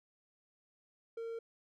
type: tone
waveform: triangle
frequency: 458.1 Hz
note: A#4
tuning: 30 cents flat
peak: -37 dBFS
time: 1.17-1.39 s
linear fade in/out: 5 ms
effects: none